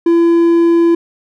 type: tone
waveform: triangle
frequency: 337.6 Hz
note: E4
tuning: 41 cents sharp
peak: -5 dBFS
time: 0.06-0.95 s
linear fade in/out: 5 ms
effects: none